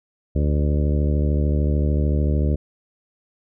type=harmonic tone with a mistuned harmonic; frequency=73.42 Hz; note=D2; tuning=in tune; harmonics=1 / 2 / 3 / 4 / 5 / 6 / 7 / 8; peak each=-18 / -24 / -28 / -30 / -32 / -34 / -35 / -36 dBFS; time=0.35-2.56 s; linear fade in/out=10 ms; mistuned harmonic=8; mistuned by=+27 cents; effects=none